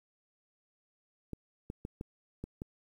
clicks, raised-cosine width 3 ms, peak -26 dBFS, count 6, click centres 1.333 / 1.701 / 1.851 / 2.011 / 2.44 / 2.619 s, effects 10-bit

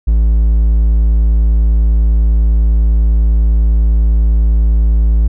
triangle tone, 55 Hz, A1, in tune, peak -5 dBFS, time 0.07-5.28 s, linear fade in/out 10 ms, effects none

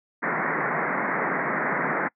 white band-pass noise, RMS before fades -26 dBFS, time 0.22-2.09 s, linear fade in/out 20 ms, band 140 to 2100 Hz, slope 96 dB/octave, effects noise-tail reverb RT60 0.1 s tail -25 dB re dry

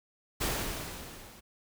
pink noise with level ramp, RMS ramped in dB -29 to -53 dBFS, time 0.4-1.41 s, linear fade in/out 20 ms, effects none

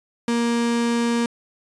35% pulse tone, 235.1 Hz, A#3, 15 cents sharp, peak -17 dBFS, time 0.28-1.26 s, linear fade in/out 2 ms, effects resampled to 22050 Hz

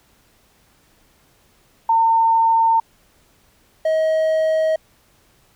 sine / triangle tone pair in turn, 907 / 634.2 Hz, A#5 / D#5, -48 / +33 cents, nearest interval tritone, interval 619 cents, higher first, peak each -12 / -13 dBFS, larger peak first, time 1.89-2.8 / 3.85-4.76 s, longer neither, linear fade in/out 5 ms, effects pink hiss -57 dBFS RMS until 5.55 s

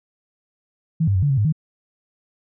sine tone with pitch steps, 161.3 / 99.4 / 92.9 / 143.8 / 135.8 / 104.1 / 156.2 Hz, E3 / G2 / F#2 / D3 / C#3 / G#2 / D#3, -37 / +25 / +7 / -36 / -35 / +5 / +7 cents, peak -15 dBFS, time 1-1.525 s, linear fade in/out 10 ms, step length 75 ms, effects none

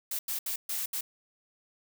blue noise bursts at uneven times, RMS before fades -33 dBFS, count 5, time 0.11-0.19 / 0.28-0.39 / 0.46-0.56 / 0.69-0.86 / 0.93-1.01 s, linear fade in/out 5 ms, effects none

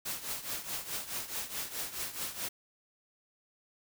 white noise with tremolo, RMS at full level -35 dBFS, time 0.05-2.49 s, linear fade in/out 10 ms, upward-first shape triangle, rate 4.7 Hz, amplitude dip 80%, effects none

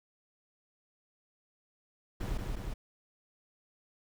brown noise with echo, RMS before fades -34 dBFS, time 2.2-2.38 s, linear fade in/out 10 ms, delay 180 ms, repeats 2, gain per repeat -2 dB, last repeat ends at 2.74 s, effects none

